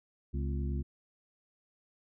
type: harmonic tone with a mistuned harmonic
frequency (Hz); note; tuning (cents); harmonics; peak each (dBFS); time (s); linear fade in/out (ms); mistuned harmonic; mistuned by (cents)
69.3; C#2; 0; 1 / 2 / 3 / 4 / 5; -32 / -38 / -42 / -44 / -46; 0.33-0.83; 20; 4; -130
effects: none